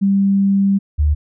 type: tone pair in turn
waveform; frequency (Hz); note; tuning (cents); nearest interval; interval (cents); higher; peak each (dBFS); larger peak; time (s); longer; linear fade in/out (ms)
sine; 197 / 74.52; G3 / D2; +9 / +26; octave + perfect fourth; 1683; first; -11; neither; 0.01-0.79 / 0.98-1.15; first; 20
effects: none